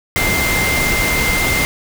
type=tone in noise; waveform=sine; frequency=2093 Hz; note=C7; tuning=in tune; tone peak=-17 dBFS; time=0.16-1.65 s; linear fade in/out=0 ms; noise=pink; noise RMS=-18 dBFS; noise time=0.16-1.65 s; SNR=-2 dB; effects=none